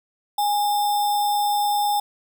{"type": "tone with sample-and-hold", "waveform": "sine", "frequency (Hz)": 824, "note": "G#5", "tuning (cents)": -14, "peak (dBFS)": -18, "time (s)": [0.38, 2], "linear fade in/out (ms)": 5, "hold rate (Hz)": 4410, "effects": []}